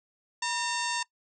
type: harmonic tone with a mistuned harmonic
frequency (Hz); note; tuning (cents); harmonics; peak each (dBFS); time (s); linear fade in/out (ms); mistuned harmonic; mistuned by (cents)
909; A#5; -44; 1 / 2 / 3 / 4 / 5 / 6 / 7 / 8 / 9; -32 / -35 / -37 / -38 / -39 / -40 / -40 / -41 / -42; 0.42-1.03; 5; 1; +100
effects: noise-tail reverb RT60 0.1 s tail -22 dB re dry